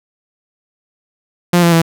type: tone with pitch steps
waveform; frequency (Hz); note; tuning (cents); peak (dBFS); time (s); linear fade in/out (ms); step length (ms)
sawtooth; 175.2 / 170.21 / 165.37; F3 / F3 / E3; +6 / -44 / +6; -4; 1.53-1.818; 5; 96
effects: none